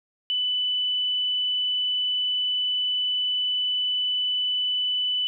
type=tone; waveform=sine; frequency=2990 Hz; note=F#7; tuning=17 cents sharp; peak=-22 dBFS; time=0.3-5.27 s; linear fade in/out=0 ms; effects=none